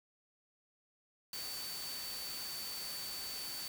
sine tone in noise, 4539 Hz, C#8, 40 cents sharp, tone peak -43 dBFS, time 1.33-3.68 s, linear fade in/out 2 ms, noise white, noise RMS -45 dBFS, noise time 1.33-3.68 s, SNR -1 dB, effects none

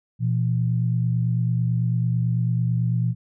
sine tone pair together, 120 / 169.05 Hz, B2 / E3, -49 / +44 cents, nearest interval tritone, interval 593 cents, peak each -20 / -25 dBFS, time 0.19-3.15 s, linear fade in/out 50 ms, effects none

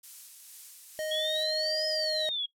violet noise with tremolo, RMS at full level -41 dBFS, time 0.03-1.44 s, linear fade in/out 10 ms, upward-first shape sine, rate 2.2 Hz, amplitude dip 30%
square tone, 622 Hz, D#5, 1 cent flat, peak -32 dBFS, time 0.99-2.29 s, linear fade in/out 0 ms
sine exponential two-way sweep, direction up then down, 3285 to 5130 to 3285 Hz, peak -29 dBFS, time 1.11-2.46 s, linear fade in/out 5 ms, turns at 1.87 s
effects noise-tail reverb RT60 0.1 s tail -19 dB re dry + low-pass 11000 Hz 12 dB/octave

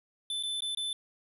square tone with dropouts, 3520 Hz, A7, in tune, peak -32 dBFS, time 0.3-0.93 s, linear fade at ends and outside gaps 2 ms, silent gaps 0.427-0.434 / 0.606-0.621 / 0.749-0.772 s, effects resampled to 32000 Hz

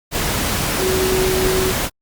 sine tone in noise, 374.3 Hz, F#4, 20 cents sharp, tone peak -17 dBFS, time 0.78-1.74 s, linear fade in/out 50 ms, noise pink, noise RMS -20 dBFS, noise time 0.11-1.9 s, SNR 0 dB, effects Opus 48 kbps

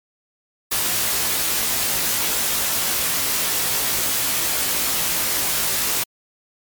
white noise with comb filter, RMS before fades -21 dBFS, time 0.71-6.04 s, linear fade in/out 10 ms, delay 18 ms, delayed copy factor +0.8, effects MP3 96 kbps

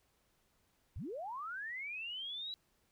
sine linear sweep, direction up, 51.91 to 3951 Hz, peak -40 dBFS, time 0.96-2.54 s, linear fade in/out 0 ms, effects pink hiss -75 dBFS RMS until 2.91 s

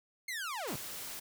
sawtooth linear sweep, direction down, 2157 to 84.5 Hz, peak -33 dBFS, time 0.28-0.76 s, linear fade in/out 5 ms
white noise, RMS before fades -43 dBFS, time 0.67-1.2 s, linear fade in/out 10 ms
effects none

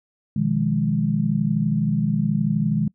sine chord, F half-diminished seventh, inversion second, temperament equal, 123.47 / 155.56 / 174.61 / 207.7 Hz, Cb3 / Eb3 / F3 / Ab3, 0 / 0 / 0 / 0 cents, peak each -27 / -22 / -27 / -22 dBFS, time 0.36-2.88 s, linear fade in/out 5 ms, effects noise-tail reverb RT60 0.1 s tail -23 dB re dry

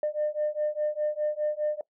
sine beating tone pair, 600 / 604.9 Hz, D5 / D#5, +37 / -49 cents, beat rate 4.9 Hz, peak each -28 dBFS, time 0.03-1.81 s, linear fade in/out 2 ms, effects noise-tail reverb RT60 0.1 s tail -21 dB re dry + tanh soft clip ceiling -20 dBFS

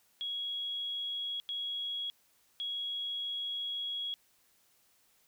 sine tone bursts at uneven times, 3322 Hz, G#7, in tune, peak -34 dBFS, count 3, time 0.21-1.4 / 1.49-2.1 / 2.6-4.14 s, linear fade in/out 0 ms, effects white hiss -69 dBFS RMS until 5.27 s

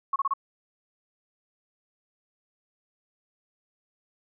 sine tone bursts, 1101 Hz, C#6, 12 cents flat, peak -22 dBFS, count 4, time 0.13-0.337 s, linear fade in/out 5 ms, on 30 ms, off 29 ms, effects none

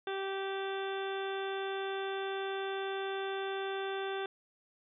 harmonic tone, 388.8 Hz, G4, 14 cents flat, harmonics 1 / 2 / 3 / 4 / 5 / 6 / 7 / 8 / 9, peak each -36 / -41 / -46 / -43 / -51 / -54 / -51 / -55 / -47 dBFS, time 0.07-4.26 s, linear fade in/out 2 ms, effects none

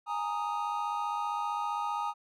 triangle chord, Ab suspended second, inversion none, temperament equal with one note detuned, 830.6 / 925.9 / 1244.5 Hz, Ab5 / Bb5 / Eb6, 0 / -12 / 0 cents, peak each -33 dBFS, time 0.06-2.14 s, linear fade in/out 50 ms, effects none

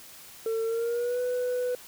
sine tone with pitch glide, 449.8 to 496.2 Hz, A4 to B4, +38 to +8 cents, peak -23 dBFS, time 0.46-1.75 s, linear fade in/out 2 ms, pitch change +170 cents, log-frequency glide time 0.64-1.2 s, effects tanh soft clip ceiling -25 dBFS + white hiss -48 dBFS RMS until 1.87 s

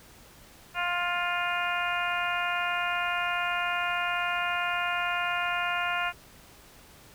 harmonic tone, 351.6 Hz, F4, 12 cents sharp, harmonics 2 / 3 / 4 / 5 / 6 / 7 / 8, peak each -33 / -34 / -31 / -37 / -38 / -34 / -37 dBFS, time 0.74-6.13 s, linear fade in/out 50 ms, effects pink hiss -53 dBFS RMS until 7.14 s

